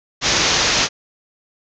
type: low-pass noise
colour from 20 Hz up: white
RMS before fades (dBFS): -17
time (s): 0.21-0.89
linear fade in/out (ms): 50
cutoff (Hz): 6700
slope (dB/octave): 96
effects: none